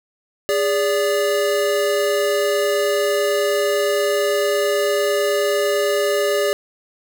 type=tone pair together; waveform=square; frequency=409 / 578.4 Hz; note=G#4 / D5; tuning=-26 / -27 cents; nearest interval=tritone; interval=599 cents; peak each=-20 dBFS; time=0.49-6.53 s; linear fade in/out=0 ms; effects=none